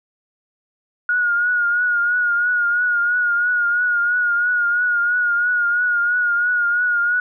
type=tone with vibrato; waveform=sine; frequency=1438 Hz; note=F#6; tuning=50 cents flat; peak=-15 dBFS; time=1.09-7.2 s; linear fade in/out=2 ms; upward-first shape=triangle; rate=3 Hz; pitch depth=50 cents each way; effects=none